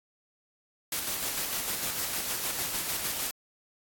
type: noise with tremolo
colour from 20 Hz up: white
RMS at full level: -31 dBFS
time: 0.92-3.31 s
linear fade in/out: 2 ms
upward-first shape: square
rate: 6.6 Hz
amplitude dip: 30%
effects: AAC 64 kbps